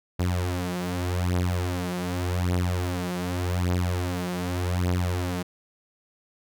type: beating tone pair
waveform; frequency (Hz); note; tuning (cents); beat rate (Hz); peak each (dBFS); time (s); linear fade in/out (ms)
sawtooth; 89 / 89.85; F2 / F2; +33 / +50; 0.85; -24 / -23; 0.19-5.43; 10
effects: none